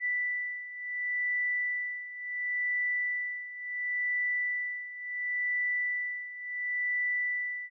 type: beating tone pair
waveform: sine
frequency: 1975.5 / 1976.21 Hz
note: B6 / B6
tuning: 0 / +1 cents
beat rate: 0.71 Hz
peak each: -35 / -31 dBFS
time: 0-7.7 s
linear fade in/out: 50 ms
effects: none